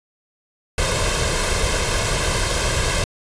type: noise with comb filter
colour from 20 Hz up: pink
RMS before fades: -20 dBFS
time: 0.78-3.04 s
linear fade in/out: 2 ms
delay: 1.9 ms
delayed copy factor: +0.65
effects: resampled to 22050 Hz